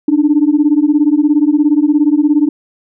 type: beating tone pair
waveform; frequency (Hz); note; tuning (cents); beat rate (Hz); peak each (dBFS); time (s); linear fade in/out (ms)
sine; 288.6 / 305.6; D4 / D#4; -30 / -31; 17; -10; 0.08-2.49; 5
effects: tanh soft clip ceiling -1 dBFS